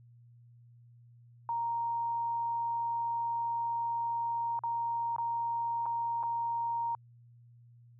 sine tone with dropouts, 932.3 Hz, A#5, in tune, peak -30 dBFS, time 1.49-6.95 s, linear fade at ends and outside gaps 1 ms, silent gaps 4.591-4.636 / 5.163-5.183 / 5.858-5.863 / 6.23-6.235 s, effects added 119 Hz sine -55 dBFS peak until 7.99 s

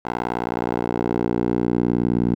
10% pulse tone with band-pass filter sweep, 59.5 Hz, A#1, 36 cents sharp, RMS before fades -22 dBFS, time 0.05-2.35 s, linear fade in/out 5 ms, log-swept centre 850 to 230 Hz, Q 1.2, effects none

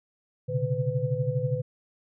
sine tone cluster, 120.7 / 133.1 / 145.4 / 503 Hz, B2 / C3 / D3 / B4, -39 / +30 / -17 / +32 cents, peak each -30 dBFS, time 0.48-1.62 s, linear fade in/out 20 ms, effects none

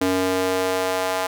square tone with high-pass filter sweep, 93 Hz, F#2, 9 cents sharp, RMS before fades -22 dBFS, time 0.01-1.27 s, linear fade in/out 5 ms, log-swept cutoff 310 to 720 Hz, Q 1.8, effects none

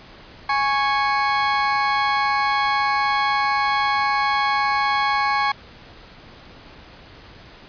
30% pulse tone pair together, 830 / 1106.1 Hz, G#5 / C#6, -1 / -4 cents, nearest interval perfect fourth, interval 497 cents, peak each -18 dBFS, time 0.49-5.52 s, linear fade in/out 5 ms, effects pink hiss -44 dBFS RMS until 7.68 s + resampled to 11025 Hz

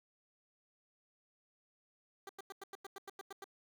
15% pulse tone bursts, 392 Hz, G4, in tune, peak -39 dBFS, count 11, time 2.27-3.442 s, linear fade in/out 2 ms, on 22 ms, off 93 ms, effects none

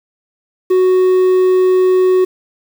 triangle tone with quantisation, 370 Hz, F#4, in tune, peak -6 dBFS, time 0.7-2.25 s, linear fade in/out 10 ms, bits 6, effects none

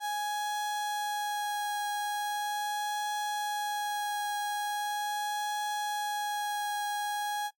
35% pulse tone with vibrato, 830.6 Hz, G#5, in tune, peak -29 dBFS, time 0-7.51 s, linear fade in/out 50 ms, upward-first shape triangle, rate 0.4 Hz, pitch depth 11 cents each way, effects noise-tail reverb RT60 0.1 s tail -19 dB re dry

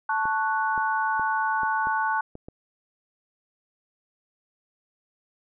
sine chord, F# minor, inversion first, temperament equal, 880 / 1108.7 / 1480 Hz, A5 / C#6 / F#6, 0 / 0 / 0 cents, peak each -25 / -29 / -27 dBFS, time 0.09-2.21 s, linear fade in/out 5 ms
clicks, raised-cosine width 2 ms, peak -26 dBFS, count 7, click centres 0.255 / 0.778 / 1.196 / 1.633 / 1.871 / 2.354 / 2.485 s
effects none

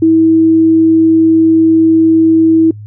sine tone, 323.7 Hz, E4, 31 cents flat, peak -4 dBFS, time 0.02-2.71 s, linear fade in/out 5 ms, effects noise-tail reverb RT60 0.1 s tail -23 dB re dry + added 105 Hz sine -26 dBFS peak until 2.86 s

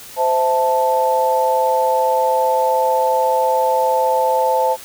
sine chord, A minor, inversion first, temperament equal with one note detuned, 517.5 / 659.3 / 880 Hz, C5 / E5 / A5, -19 / 0 / 0 cents, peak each -17 / -22 / -16 dBFS, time 0.16-4.77 s, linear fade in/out 50 ms, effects white hiss -37 dBFS RMS until 4.84 s

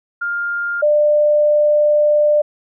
sine tone pair in turn, 1404 / 596.1 Hz, F6 / D5, +9 / +26 cents, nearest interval octave + minor third, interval 1483 cents, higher first, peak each -18 / -10 dBFS, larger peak second, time 0.21-0.82 / 0.82-2.42 s, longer second, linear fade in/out 10 ms, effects none

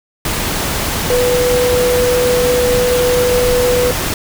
sine tone in noise, 493.9 Hz, B4, in tune, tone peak -11 dBFS, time 1.1-3.91 s, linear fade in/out 2 ms, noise pink, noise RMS -18 dBFS, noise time 0.25-4.14 s, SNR +4 dB, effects none

